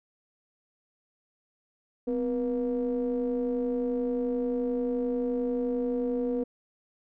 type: ring-modulated tone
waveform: triangle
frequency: 114.1 Hz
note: A#2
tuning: 37 cents flat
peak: -21 dBFS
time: 2.07-6.44 s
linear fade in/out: 10 ms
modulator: 368 Hz
effects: none